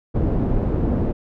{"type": "low-pass noise", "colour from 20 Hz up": "pink", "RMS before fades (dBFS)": -20, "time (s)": [0.14, 1.13], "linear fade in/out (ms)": 20, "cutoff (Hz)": 410, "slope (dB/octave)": 12, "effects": []}